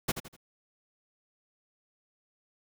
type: noise with echo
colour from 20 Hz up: pink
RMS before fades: -28 dBFS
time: 0.08-0.12 s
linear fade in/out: 10 ms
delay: 82 ms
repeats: 3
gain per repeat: -9 dB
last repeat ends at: 0.366 s
effects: none